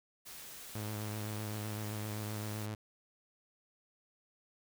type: noise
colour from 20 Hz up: white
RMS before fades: -49 dBFS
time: 0.25-2.67 s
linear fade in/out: 20 ms
type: tone with vibrato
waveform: sawtooth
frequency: 106.3 Hz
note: G#2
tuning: 41 cents sharp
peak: -34 dBFS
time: 0.75-2.75 s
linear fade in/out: 5 ms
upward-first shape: triangle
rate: 7.8 Hz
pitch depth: 35 cents each way
effects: none